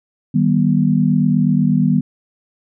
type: chord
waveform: sine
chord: Eb augmented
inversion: none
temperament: just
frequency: 155.56 / 194.45 / 243.1 Hz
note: Eb3 / G3 / B3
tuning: 0 / -14 / -27 cents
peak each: -16 dBFS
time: 0.34-2.01 s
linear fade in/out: 10 ms
effects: none